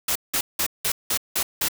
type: noise bursts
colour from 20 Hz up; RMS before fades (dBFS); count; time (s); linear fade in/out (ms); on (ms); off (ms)
white; -23; 7; 0.08-1.685; 5; 75; 180
effects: none